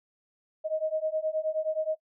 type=beating tone pair; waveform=sine; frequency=622.3 / 631.8 Hz; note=D#5 / D#5; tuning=0 / +26 cents; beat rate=9.5 Hz; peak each=-30 dBFS; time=0.64-1.96 s; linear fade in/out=20 ms; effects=noise-tail reverb RT60 0.1 s tail -19 dB re dry